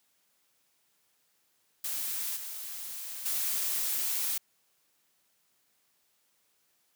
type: noise with level steps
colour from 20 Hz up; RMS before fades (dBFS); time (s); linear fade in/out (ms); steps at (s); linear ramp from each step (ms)
blue; -34 / -40 / -31; 1.84-4.38; 5; 2.36 / 3.25; 10
effects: white hiss -72 dBFS RMS until 6.95 s + high-pass 100 Hz 12 dB/octave